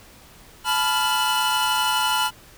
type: tone cluster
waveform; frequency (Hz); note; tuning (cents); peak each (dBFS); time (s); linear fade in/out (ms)
45% pulse; 866 / 993 / 1392 / 2967; A5 / B5 / F6 / F#7; -28 / +9 / -6 / +4; -25; 0.64-2.31; 50
effects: pink hiss -48 dBFS RMS until 2.57 s